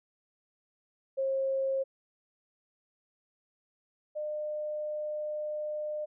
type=tone pair in turn; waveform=sine; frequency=537 / 604.2 Hz; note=C5 / D5; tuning=+45 / +49 cents; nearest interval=major second; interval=204 cents; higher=second; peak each=-27 / -32 dBFS; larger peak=first; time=1.17-1.84 / 4.15-6.06 s; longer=second; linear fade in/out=20 ms; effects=none